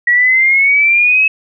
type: exponential sweep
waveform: sine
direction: up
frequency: 1915 to 2591 Hz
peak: -7 dBFS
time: 0.07-1.28 s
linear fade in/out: 5 ms
effects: none